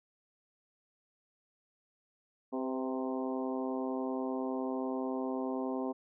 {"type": "harmonic tone with a mistuned harmonic", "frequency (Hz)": 130.81, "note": "C3", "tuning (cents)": 0, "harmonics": [2, 3, 4, 5, 6, 7, 8], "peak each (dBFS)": [-35, -39, -41, -43, -45, -46, -47], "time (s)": [2.52, 5.93], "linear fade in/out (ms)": 20, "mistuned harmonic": 4, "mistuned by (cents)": -32, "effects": []}